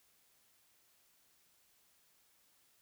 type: silence
effects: white hiss -71 dBFS RMS until 2.81 s